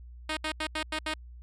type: tone bursts at uneven times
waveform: 5% pulse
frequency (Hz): 311.1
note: D#4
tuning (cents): 0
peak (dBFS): -18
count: 6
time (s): 0.29-0.37 / 0.44-0.52 / 0.6-0.67 / 0.75-0.83 / 0.92-0.99 / 1.06-1.14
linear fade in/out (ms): 5
effects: added 60 Hz sine -44 dBFS peak until 1.42 s + low-pass 8000 Hz 12 dB/octave